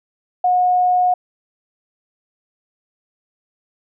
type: tone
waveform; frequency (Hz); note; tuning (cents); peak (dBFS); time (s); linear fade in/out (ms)
sine; 725; F#5; -35; -12; 0.44-1.14; 5
effects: none